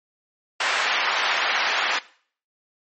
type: band-pass noise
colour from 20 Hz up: white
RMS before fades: -23 dBFS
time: 0.6-1.99 s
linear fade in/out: 5 ms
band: 820 to 2300 Hz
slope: 12 dB/octave
effects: noise-tail reverb RT60 0.5 s tail -19 dB re dry + MP3 32 kbps